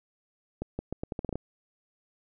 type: accelerating click train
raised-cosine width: 2 ms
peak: -19 dBFS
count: 10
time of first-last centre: 0.62-1.356 s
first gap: 170 ms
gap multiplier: 0.8
effects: none